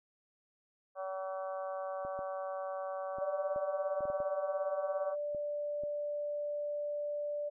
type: harmonic tone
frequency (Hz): 190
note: F#3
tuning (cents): +46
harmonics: 3 / 4 / 5 / 6 / 7 / 8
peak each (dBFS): -38 / -43 / -54 / -45 / -54 / -55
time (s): 0.95-5.16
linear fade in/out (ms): 50
type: clicks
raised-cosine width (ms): 2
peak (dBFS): -36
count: 10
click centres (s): 2.05 / 2.191 / 3.185 / 3.561 / 4.007 / 4.054 / 4.101 / 4.203 / 5.348 / 5.836
type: tone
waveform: sine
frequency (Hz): 587.3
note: D5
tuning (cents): 0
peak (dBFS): -34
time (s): 3.2-7.5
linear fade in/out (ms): 20
effects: none